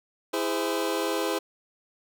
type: chord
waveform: sawtooth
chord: E augmented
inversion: none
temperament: just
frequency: 329.6 / 412 / 515 Hz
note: E4 / G#4 / B#4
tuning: 0 / -14 / -28 cents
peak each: -26 dBFS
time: 0.33-1.39 s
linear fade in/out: 10 ms
effects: none